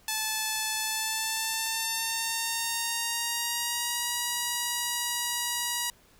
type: tone with pitch glide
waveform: 5% pulse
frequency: 871 to 960.9 Hz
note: A5 to B5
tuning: -18 to -48 cents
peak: -16 dBFS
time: 0.08-5.9 s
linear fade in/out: 2 ms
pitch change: +170 cents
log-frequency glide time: 0.78-4.16 s
effects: pink hiss -60 dBFS RMS until 6.19 s